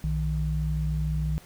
sine tone pair together, 61.43 / 154.8 Hz, B1 / D#3, -9 / -9 cents, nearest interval octave + major third, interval 1600 cents, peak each -27 dBFS, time 0.04-1.38 s, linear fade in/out 0 ms, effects pink hiss -52 dBFS RMS until 1.45 s

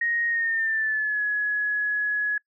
sine tone with pitch glide, 1871 to 1686.2 Hz, A#6 to G#6, +6 to +26 cents, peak -22 dBFS, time 0.01-2.38 s, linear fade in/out 5 ms, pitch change -180 cents, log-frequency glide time 0.28-1.22 s, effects noise-tail reverb RT60 0.1 s tail -26 dB re dry

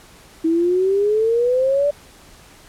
sine exponential sweep, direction up, 320.1 to 587.3 Hz, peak -14 dBFS, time 0.44-1.91 s, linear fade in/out 10 ms, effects pink hiss -46 dBFS RMS until 2.68 s + low-pass 12000 Hz 12 dB/octave

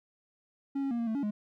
triangle tone with pitch steps, 276.2 / 273.8 / 236.1 / 232.6 / 221.2 / 282.1 / 209.2 Hz, C#4 / C#4 / A#3 / A#3 / A3 / C#4 / G#3, -6 / -21 / +22 / -4 / +9 / +30 / +13 cents, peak -27 dBFS, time 0.75-1.31 s, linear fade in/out 10 ms, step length 80 ms, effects none

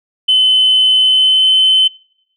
sine tone with pitch glide, 3040 to 3058 Hz, F#7 to G7, +46 to -44 cents, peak -6 dBFS, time 0.28-1.88 s, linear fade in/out 10 ms, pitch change +10 cents, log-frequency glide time 1-1.51 s, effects noise-tail reverb RT60 0.8 s tail -25 dB re dry + tanh soft clip ceiling -3 dBFS

